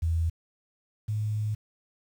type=tone pair in turn; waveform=sine; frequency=82.41 / 106.82 Hz; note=E2 / G#2; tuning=0 / +49 cents; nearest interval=major third; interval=449 cents; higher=second; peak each=-23 / -26 dBFS; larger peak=first; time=0.02-0.3 / 1.08-1.55 s; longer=second; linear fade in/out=10 ms; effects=9-bit